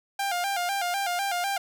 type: tone with vibrato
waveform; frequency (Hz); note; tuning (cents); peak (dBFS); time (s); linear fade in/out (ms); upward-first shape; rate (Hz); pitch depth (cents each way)
sawtooth; 749; F#5; +21; -22; 0.19-1.58; 5; square; 4; 100
effects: none